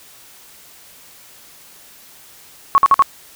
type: tone bursts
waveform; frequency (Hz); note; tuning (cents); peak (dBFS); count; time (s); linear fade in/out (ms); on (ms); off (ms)
sine; 1106; C#6; -4; -6; 4; 2.75-3.023; 0; 30; 51
effects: white hiss -44 dBFS RMS until 3.35 s